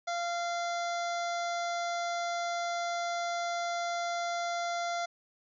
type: harmonic tone with a mistuned harmonic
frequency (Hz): 691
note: F5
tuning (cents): -19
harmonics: 1 / 2 / 3 / 5 / 6 / 7 / 8 / 9 / 10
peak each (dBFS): -32 / -38 / -42 / -46 / -48 / -49 / -50 / -51 / -52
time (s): 0.07-5.06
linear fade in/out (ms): 10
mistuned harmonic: 8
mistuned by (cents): +35
effects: none